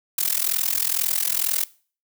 blue noise with amplitude modulation, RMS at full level -19 dBFS, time 0.18-1.64 s, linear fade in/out 5 ms, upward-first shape sine, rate 42.1 Hz, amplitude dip 95%, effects noise-tail reverb RT60 0.4 s tail -20 dB re dry

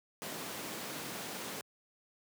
pink high-pass noise, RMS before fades -42 dBFS, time 0.22-1.61 s, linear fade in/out 0 ms, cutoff 170 Hz, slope 12 dB/octave, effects high-pass 100 Hz 12 dB/octave

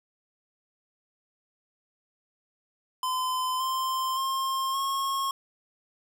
square tone with pitch steps, 1023 / 1043.9 / 1065.2 / 1087 Hz, C6 / C6 / C6 / C#6, -39 / -4 / +31 / -34 cents, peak -27 dBFS, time 3.03-5.31 s, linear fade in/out 2 ms, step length 570 ms, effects none

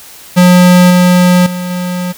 square tone with level steps, 179.5 Hz, F3, 48 cents sharp, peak -3 / -5 / -17 / -15 dBFS, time 0.36-2.13 s, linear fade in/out 20 ms, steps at 0.9 / 1.46 / 1.7 s, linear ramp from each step 5 ms, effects white hiss -34 dBFS RMS until 2.17 s

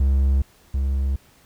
triangle tone pair in turn, 67.8 / 67.8 Hz, C#2 / C#2, -38 / -38 cents, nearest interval unison, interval 0 cents, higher neither, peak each -13 / -17 dBFS, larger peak first, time 0-0.42 / 0.74-1.16 s, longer neither, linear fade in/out 5 ms, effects pink hiss -55 dBFS RMS until 1.45 s

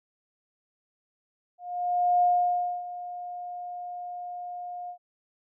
sine tone with ADSR envelope, 712 Hz, F5, 33 cents sharp, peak -18 dBFS, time 1.58-4.98 s, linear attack 640 ms, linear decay 610 ms, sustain -16 dB, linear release 87 ms, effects none

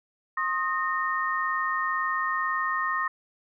sine tone cluster, 1066 / 1248 / 1839 Hz, C6 / D#6 / A#6, +32 / +5 / -24 cents, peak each -29 dBFS, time 0.37-3.08 s, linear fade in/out 5 ms, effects none

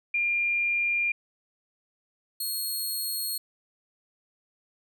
sine / 10% pulse tone pair in turn, 2400 / 4297 Hz, D7 / C8, +37 / +45 cents, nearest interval minor seventh, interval 1008 cents, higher second, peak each -23 / -22 dBFS, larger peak second, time 0.14-1.12 / 2.4-3.38 s, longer neither, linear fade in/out 5 ms, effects none

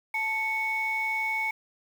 sine tone pair together, 879.8 / 2217 Hz, A5 / C#7, 0 / 0 cents, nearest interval octave + major third, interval 1600 cents, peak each -31 / -26 dBFS, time 0.14-1.51 s, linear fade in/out 5 ms, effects tanh soft clip ceiling -20 dBFS + 8-bit

